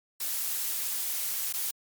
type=noise with dropouts; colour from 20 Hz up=blue; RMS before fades=-31 dBFS; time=0.2-1.71 s; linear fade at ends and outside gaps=5 ms; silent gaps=1.528-1.537 s; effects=MP3 96 kbps

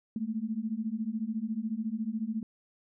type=beating tone pair; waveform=sine; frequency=212.7 / 226.7 Hz; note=G#3 / A#3; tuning=+42 / -48 cents; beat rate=14 Hz; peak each=-34 / -33 dBFS; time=0.16-2.43 s; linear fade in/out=2 ms; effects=none

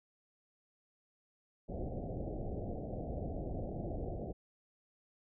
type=low-pass noise; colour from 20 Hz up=pink; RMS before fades=-40 dBFS; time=1.68-4.33 s; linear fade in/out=20 ms; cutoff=750 Hz; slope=96 dB/octave; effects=none

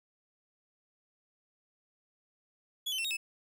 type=tone with pitch steps; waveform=40% pulse; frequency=3385 / 3055 / 2694 / 3751 / 2610 Hz; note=G#7 / G7 / E7 / A#7 / E7; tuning=+32 / -45 / +37 / +10 / -18 cents; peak=-31 dBFS; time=2.86-3.17 s; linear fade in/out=10 ms; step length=62 ms; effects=none

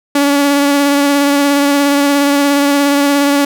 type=tone with vibrato; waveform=sawtooth; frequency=283.9 Hz; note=C#4; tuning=41 cents sharp; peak=-5 dBFS; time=0.15-3.45 s; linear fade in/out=5 ms; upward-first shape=sine; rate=17 Hz; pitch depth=19 cents each way; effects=none

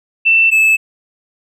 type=tone pair in turn; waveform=sine / triangle; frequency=2672 / 2615 Hz; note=E7 / E7; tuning=+23 / -15 cents; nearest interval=unison; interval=38 cents; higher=first; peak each=-7 / -6 dBFS; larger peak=second; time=0.25-0.51 / 0.51-0.77 s; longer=neither; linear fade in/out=20 ms; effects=none

